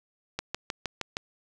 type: click train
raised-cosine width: 0.2 ms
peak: -13 dBFS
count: 6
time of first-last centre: 0.39-1.169 s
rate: 6.42 Hz
effects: none